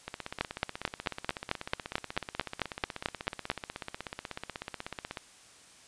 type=two click trains; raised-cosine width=0.3 ms; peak=-20 / -11 dBFS; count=84 / 15; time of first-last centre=0.08-5.172 / 0.41-3.501 s; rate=16.3 / 4.53 Hz; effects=white hiss -56 dBFS RMS until 5.87 s + resampled to 22050 Hz